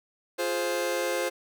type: chord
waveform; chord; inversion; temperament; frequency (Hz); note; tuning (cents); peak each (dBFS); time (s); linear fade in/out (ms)
sawtooth; F minor; none; just; 349.2 / 419.1 / 523.8; F4 / Ab4 / C5; 0 / +16 / +2; -28 / -30 / -24; 0.38-1.3; 20
effects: none